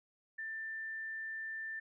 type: tone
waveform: sine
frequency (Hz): 1780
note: A6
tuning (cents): +20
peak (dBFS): -39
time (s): 0.38-1.8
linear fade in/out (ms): 10
effects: none